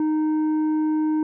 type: tone with tanh clipping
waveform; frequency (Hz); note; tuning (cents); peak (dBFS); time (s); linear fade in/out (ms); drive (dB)
sine; 309.5; D#4; -9; -20; 0-1.23; 2; 6
effects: none